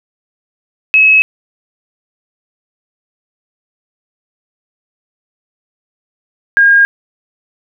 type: tone pair in turn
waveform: sine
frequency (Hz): 2573 / 1620.9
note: E7 / G#6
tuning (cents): -43 / -43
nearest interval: minor sixth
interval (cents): 800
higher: first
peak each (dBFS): -4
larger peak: neither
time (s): 0.94-1.22 / 6.57-6.85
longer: neither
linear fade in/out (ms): 0
effects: none